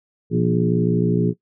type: harmonic tone with a mistuned harmonic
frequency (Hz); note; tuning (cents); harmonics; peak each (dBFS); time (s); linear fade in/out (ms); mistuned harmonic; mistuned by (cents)
59.5; A#1; +36; 2 / 3 / 4 / 5 / 6 / 7; -23 / -19 / -24 / -27 / -25 / -24; 0.3-1.34; 50; 3; -69
effects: noise-tail reverb RT60 0.1 s tail -19 dB re dry